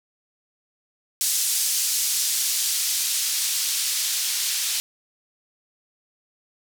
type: noise with band-pass filter sweep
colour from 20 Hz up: blue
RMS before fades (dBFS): -24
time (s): 1.21-4.8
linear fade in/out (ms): 0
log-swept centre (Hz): 6100 to 3900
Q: 0.82
effects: none